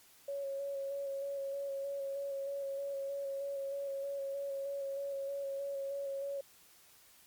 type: tone with vibrato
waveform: sine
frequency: 554.4 Hz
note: C#5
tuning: in tune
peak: -36 dBFS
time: 0.28-6.41 s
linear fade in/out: 5 ms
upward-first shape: square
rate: 3.2 Hz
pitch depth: 16 cents each way
effects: white hiss -62 dBFS RMS until 7.26 s + Opus 48 kbps

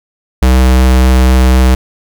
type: tone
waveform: square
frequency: 64 Hz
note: C2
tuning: 38 cents flat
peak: -5 dBFS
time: 0.42-1.75 s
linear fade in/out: 5 ms
effects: none

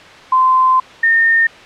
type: tone pair in turn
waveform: sine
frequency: 1034 / 1824.9 Hz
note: C6 / A#6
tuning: -21 / -37 cents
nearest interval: minor seventh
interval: 984 cents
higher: second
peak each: -8 dBFS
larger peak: neither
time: 0.32-0.8 / 1.03-1.47 s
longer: first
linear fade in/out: 5 ms
effects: white hiss -37 dBFS RMS until 1.65 s + low-pass 3000 Hz 12 dB/octave

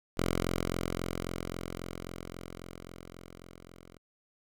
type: tone with level ramp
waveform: 5% pulse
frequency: 43.72 Hz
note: F1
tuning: 3 cents sharp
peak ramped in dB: -16 to -41 dBFS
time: 0.17-3.98 s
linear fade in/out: 10 ms
effects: none

